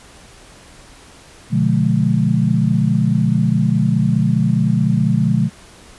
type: chord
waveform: sine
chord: B diminished seventh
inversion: none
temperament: just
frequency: 123.47 / 148.16 / 177.8 / 213.4 Hz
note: B2 / D3 / F3 / Ab3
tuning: 0 / +16 / +31 / +47 cents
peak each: -18 dBFS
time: 1.5-5.5 s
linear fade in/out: 50 ms
effects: pink hiss -43 dBFS RMS until 5.98 s + resampled to 24000 Hz